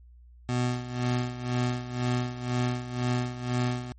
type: tone with tremolo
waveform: 25% pulse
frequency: 123.7 Hz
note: B2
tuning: 3 cents sharp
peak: -20 dBFS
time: 0.49-3.92 s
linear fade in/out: 0 ms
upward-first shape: sine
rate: 2 Hz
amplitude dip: 75%
effects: added 60 Hz sine -49 dBFS peak until 3.98 s + MP3 32 kbps